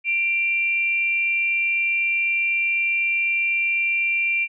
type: tone pair together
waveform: sine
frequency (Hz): 2362 / 2734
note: D7 / F7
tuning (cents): +9 / -37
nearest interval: minor third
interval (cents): 254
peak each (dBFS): -19 / -28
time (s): 0.04-4.48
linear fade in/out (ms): 50
effects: none